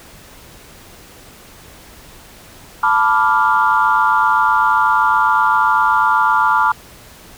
sine chord, B half-diminished seventh, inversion third, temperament equal, 880 / 987.8 / 1174.7 / 1396.9 Hz, A5 / B5 / D6 / F6, 0 / 0 / 0 / 0 cents, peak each -16 dBFS, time 2.83-6.72 s, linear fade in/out 5 ms, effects tanh soft clip ceiling -1 dBFS + pink hiss -41 dBFS RMS until 7.37 s

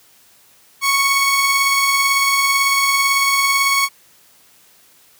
sawtooth tone pair together, 1102.5 / 2223 Hz, C#6 / C#7, -10 / +4 cents, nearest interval octave, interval 1214 cents, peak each -13 dBFS, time 0.81-3.89 s, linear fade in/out 50 ms, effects white hiss -51 dBFS RMS until 5.19 s + high-pass 60 Hz 12 dB/octave

